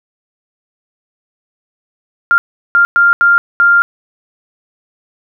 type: tone bursts at uneven times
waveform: sine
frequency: 1396.9 Hz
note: F6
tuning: in tune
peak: -5 dBFS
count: 5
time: 2.31-2.38 / 2.75-2.85 / 2.96-3.13 / 3.21-3.38 / 3.6-3.82 s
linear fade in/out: 0 ms
effects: none